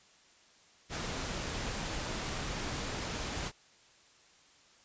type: noise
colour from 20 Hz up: pink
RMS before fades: -37 dBFS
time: 0.89-3.52 s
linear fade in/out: 50 ms
effects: white hiss -62 dBFS RMS until 4.84 s + resampled to 16000 Hz